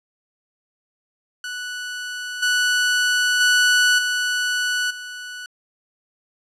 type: tone with level steps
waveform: sawtooth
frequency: 1480 Hz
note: F#6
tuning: in tune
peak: -24 / -13 / -10 / -16 / -28 dBFS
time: 1.44-5.46 s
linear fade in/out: 2 ms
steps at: 2.42 / 3.4 / 3.98 / 4.9 s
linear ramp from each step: 10 ms
effects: low-pass 9000 Hz 12 dB/octave